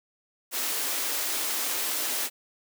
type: high-pass noise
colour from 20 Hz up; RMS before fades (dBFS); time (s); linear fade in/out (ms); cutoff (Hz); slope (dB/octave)
white; -29; 0.51-2.3; 50; 250; 48
effects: none